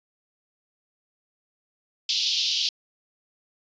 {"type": "band-pass noise", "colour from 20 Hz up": "white", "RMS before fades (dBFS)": -25, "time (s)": [2.09, 2.69], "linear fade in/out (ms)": 2, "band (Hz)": [2900, 5300], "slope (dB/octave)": 48, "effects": ["resampled to 16000 Hz"]}